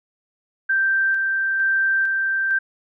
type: tone with tremolo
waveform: sine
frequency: 1568 Hz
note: G6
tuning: in tune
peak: -16 dBFS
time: 0.69-2.59 s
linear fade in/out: 10 ms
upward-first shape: square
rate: 1.1 Hz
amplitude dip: 25%
effects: none